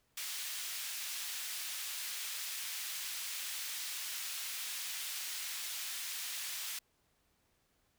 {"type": "high-pass noise", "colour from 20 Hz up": "pink", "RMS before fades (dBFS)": -41, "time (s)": [0.17, 6.79], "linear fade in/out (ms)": 5, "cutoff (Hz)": 2500, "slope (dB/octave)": 12, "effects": ["pink hiss -75 dBFS RMS until 7.98 s"]}